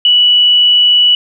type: tone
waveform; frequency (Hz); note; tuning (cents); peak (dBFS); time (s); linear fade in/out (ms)
sine; 2949; F#7; -6; -5; 0.05-1.15; 2
effects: none